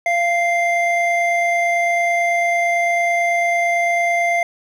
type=tone pair together; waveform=triangle; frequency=688 / 2093 Hz; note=F5 / C7; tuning=-26 / 0 cents; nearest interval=octave + perfect fifth; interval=1926 cents; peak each=-15 / -17 dBFS; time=0.06-4.43 s; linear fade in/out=2 ms; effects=none